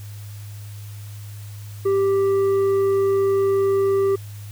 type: tone with tanh clipping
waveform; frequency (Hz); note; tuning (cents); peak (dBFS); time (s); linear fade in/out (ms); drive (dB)
sine; 392; G4; 0; -17; 1.85-4.16; 10; 6
effects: added 103 Hz sine -33 dBFS peak until 4.51 s + white hiss -47 dBFS RMS until 4.51 s